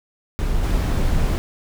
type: noise with level steps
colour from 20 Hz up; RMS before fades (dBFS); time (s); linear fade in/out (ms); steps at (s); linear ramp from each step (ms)
brown; -21 / -18; 0.39-1.38; 0; 0.63; 10
effects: none